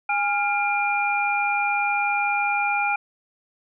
sine tone cluster, 820 / 1395 / 2394 Hz, G#5 / F6 / D7, -22 / -2 / +33 cents, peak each -23 / -27 / -24 dBFS, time 0.09-2.96 s, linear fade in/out 5 ms, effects none

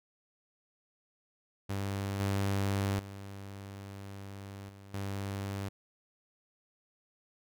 sawtooth tone with level steps, 98.8 Hz, G2, 14 cents sharp, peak -29 / -25 / -39 / -46 / -31 dBFS, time 1.69-5.69 s, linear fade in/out 10 ms, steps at 2.2 / 2.99 / 4.69 / 4.94 s, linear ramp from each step 2 ms, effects none

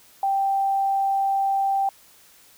sine tone, 784 Hz, G5, in tune, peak -19 dBFS, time 0.23-1.89 s, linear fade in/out 2 ms, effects white hiss -53 dBFS RMS until 2.57 s

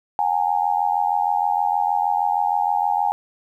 sine tone with amplitude modulation, 820 Hz, G#5, 22 cents flat, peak -13 dBFS, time 0.19-3.12 s, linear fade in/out 0 ms, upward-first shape sine, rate 86.4 Hz, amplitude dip 100%, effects 9-bit

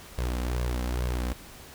sawtooth tone with flanger, 61.1 Hz, B1, 18 cents flat, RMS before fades -29 dBFS, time 0.18-1.33 s, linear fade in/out 0 ms, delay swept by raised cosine 1.8 to 3.9 ms, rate 2.3 Hz, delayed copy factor +0.6, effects pink hiss -47 dBFS RMS until 1.74 s

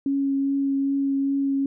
sine tone with vibrato, 275.6 Hz, C#4, 10 cents flat, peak -20 dBFS, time 0.06-1.66 s, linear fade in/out 2 ms, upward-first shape triangle, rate 2.5 Hz, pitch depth 12 cents each way, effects none

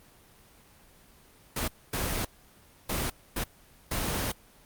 pink noise bursts at uneven times, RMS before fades -30 dBFS, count 5, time 1.56-1.68 / 1.93-2.25 / 2.89-3.1 / 3.36-3.44 / 3.91-4.32 s, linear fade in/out 5 ms, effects pink hiss -57 dBFS RMS until 4.65 s + Opus 24 kbps

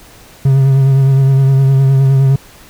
triangle tone with vibrato, 135.2 Hz, C#3, 43 cents flat, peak -4 dBFS, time 0.45-2.36 s, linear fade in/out 5 ms, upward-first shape triangle, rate 9.7 Hz, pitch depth 34 cents each way, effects pink hiss -40 dBFS RMS until 2.69 s

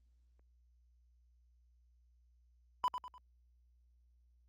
triangle tone with echo, 997 Hz, B5, 16 cents sharp, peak -27 dBFS, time 2.84-2.88 s, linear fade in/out 0 ms, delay 100 ms, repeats 3, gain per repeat -8 dB, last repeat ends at 3.18 s, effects added 60 Hz sine -66 dBFS peak until 4.48 s + Opus 24 kbps

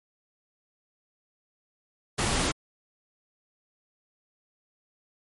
pink noise, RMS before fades -26 dBFS, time 2.18-2.52 s, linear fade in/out 10 ms, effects MP3 48 kbps

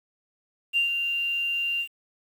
sine tone with ADSR envelope, 2783 Hz, F7, 7 cents flat, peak -18 dBFS, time 0.73-1.88 s, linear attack 38 ms, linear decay 120 ms, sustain -6 dB, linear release 77 ms, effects tanh soft clip ceiling -14 dBFS + 8-bit

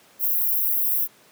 white high-pass noise, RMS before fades -22 dBFS, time 0.19-1.08 s, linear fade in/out 50 ms, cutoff 12000 Hz, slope 48 dB/octave, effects pink hiss -54 dBFS RMS until 1.31 s + high-pass 200 Hz 12 dB/octave

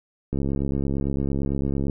click train, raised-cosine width 3 ms, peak -13 dBFS, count 109, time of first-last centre 0.33-1.897 s, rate 68.9 Hz, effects none

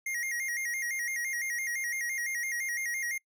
square tone with vibrato, 2006 Hz, B6, 26 cents sharp, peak -32 dBFS, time 0.06-3.18 s, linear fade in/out 5 ms, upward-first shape square, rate 5.9 Hz, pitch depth 95 cents each way, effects noise-tail reverb RT60 0.1 s tail -24 dB re dry

